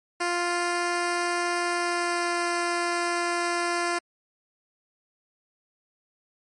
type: tone with pitch glide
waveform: 10% pulse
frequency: 349.2 to 346.6 Hz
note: F4 to F4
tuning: 0 to -13 cents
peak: -16 dBFS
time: 0.2-3.99 s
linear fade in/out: 10 ms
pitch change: -13 cents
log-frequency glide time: 1.64-2.47 s
effects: MP3 48 kbps